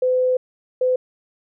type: tone bursts at uneven times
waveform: sine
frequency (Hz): 508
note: B4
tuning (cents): +49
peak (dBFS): -15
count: 2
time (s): 0.02-0.37 / 0.81-0.96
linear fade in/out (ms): 5
effects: none